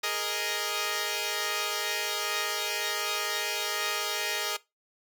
5% pulse chord, Ab suspended second, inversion none, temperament equal, 415.3 / 466.2 / 622.3 Hz, Ab4 / Bb4 / Eb5, 0 / 0 / 0 cents, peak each -22 dBFS, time 0.03-4.57 s, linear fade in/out 10 ms, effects noise-tail reverb RT60 0.2 s tail -19 dB re dry

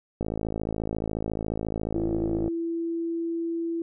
click train, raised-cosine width 2 ms, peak -16 dBFS, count 124, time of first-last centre 0.21-2.479 s, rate 54.2 Hz
sine tone with pitch glide, 335.9 to 333.8 Hz, E4 to E4, +33 to +22 cents, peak -26 dBFS, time 1.95-3.82 s, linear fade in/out 2 ms, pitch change -11 cents, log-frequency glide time 2.17-2.59 s
effects none

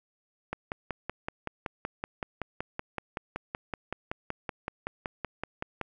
click train, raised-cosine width 0.5 ms, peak -17 dBFS, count 29, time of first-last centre 0.53-5.813 s, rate 5.3 Hz, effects none

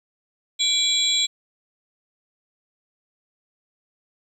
sine tone cluster, 2329 / 3373 / 3956 / 7520 Hz, D7 / G#7 / B7 / A#8, -15 / +26 / +2 / +14 cents, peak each -30 / -22 / -22 / -25 dBFS, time 0.59-1.27 s, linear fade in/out 20 ms, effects 9-bit

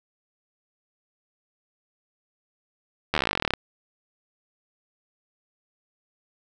slowing click train, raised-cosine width 0.3 ms, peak -6 dBFS, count 21, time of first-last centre 3.14-3.537 s, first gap 12 ms, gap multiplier 1.05, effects none

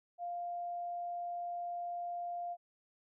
sine tone, 699 Hz, F5, 1 cent sharp, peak -37 dBFS, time 0.18-2.57 s, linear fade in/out 50 ms, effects none

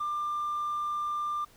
triangle tone, 1192 Hz, D6, 25 cents sharp, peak -26 dBFS, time 0-1.45 s, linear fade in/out 10 ms, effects tanh soft clip ceiling -25 dBFS + pink hiss -59 dBFS RMS until 1.56 s

